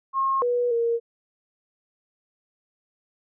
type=tone with pitch steps; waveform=sine; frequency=1077 / 486.2 / 466 Hz; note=C6 / B4 / A#4; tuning=+50 / -27 / -1 cents; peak=-20 dBFS; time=0.13-1 s; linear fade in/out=50 ms; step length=290 ms; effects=none